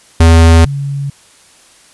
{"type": "tone pair in turn", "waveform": ["square", "sine"], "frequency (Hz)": [82.41, 140.25], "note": ["E2", "C#3"], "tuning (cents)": [0, 21], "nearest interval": "major sixth", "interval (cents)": 921, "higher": "second", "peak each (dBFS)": [-3, -15], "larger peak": "first", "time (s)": [[0.2, 0.65], [0.65, 1.1]], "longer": "neither", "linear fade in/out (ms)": 5, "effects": ["white hiss -44 dBFS RMS until 1.93 s", "resampled to 24000 Hz"]}